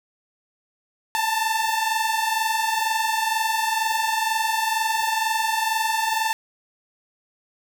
sawtooth tone pair together, 877 / 899.1 Hz, A5 / A5, -6 / +37 cents, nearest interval unison, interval 43 cents, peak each -20 dBFS, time 1.15-6.33 s, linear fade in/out 0 ms, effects none

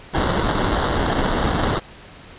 pink noise with sample-and-hold, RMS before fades -20 dBFS, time 0.13-1.8 s, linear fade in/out 20 ms, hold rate 2450 Hz, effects pink hiss -42 dBFS RMS until 2.38 s + resampled to 8000 Hz

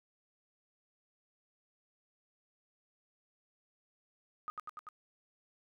sine tone with echo, 1239 Hz, D#6, 8 cents flat, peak -36 dBFS, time 4.48-4.5 s, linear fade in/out 0 ms, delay 97 ms, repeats 4, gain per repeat -2 dB, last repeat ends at 4.888 s, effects none

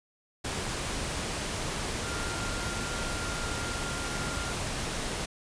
sine tone in noise, 1396.9 Hz, F6, in tune, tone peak -39 dBFS, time 2.04-4.53 s, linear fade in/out 10 ms, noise pink, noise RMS -33 dBFS, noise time 0.44-5.26 s, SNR -9 dB, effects resampled to 22050 Hz

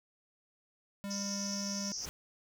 square tone, 199.8 Hz, G3, 33 cents sharp, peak -38 dBFS, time 1.04-1.92 s, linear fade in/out 0 ms
white band-pass noise, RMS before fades -40 dBFS, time 1.1-2.06 s, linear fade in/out 10 ms, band 5100 to 6200 Hz, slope 96 dB/octave
pink noise with exponential growth, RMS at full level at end -41 dBFS, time 1.87-2.09 s, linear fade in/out 0 ms, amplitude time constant 47 ms
effects none

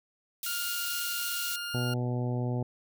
white high-pass noise, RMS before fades -35 dBFS, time 0.43-1.56 s, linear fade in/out 2 ms, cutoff 2800 Hz, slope 24 dB/octave
20% pulse tone, 1411 Hz, F6, 17 cents sharp, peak -29 dBFS, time 0.46-1.94 s, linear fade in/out 5 ms
harmonic tone, 123.2 Hz, B2, 4 cents flat, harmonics 1 / 2 / 3 / 4 / 5 / 6 / 7, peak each -29 / -35 / -39 / -41 / -43 / -45 / -46 dBFS, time 1.74-2.63 s, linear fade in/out 5 ms
effects none

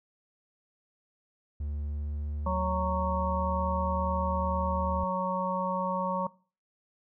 triangle tone with pitch glide, 73.42 to 75.75 Hz, D2 to D#2, 0 to -46 cents, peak -29 dBFS, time 1.6-5.04 s, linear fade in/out 5 ms, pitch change +54 cents, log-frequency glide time 1.86-3.85 s
harmonic tone, 185 Hz, F#3, in tune, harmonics 1 / 3 / 5 / 6, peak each -33 / -33 / -33 / -33 dBFS, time 2.46-6.27 s, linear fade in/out 5 ms
effects noise-tail reverb RT60 0.4 s tail -21 dB re dry

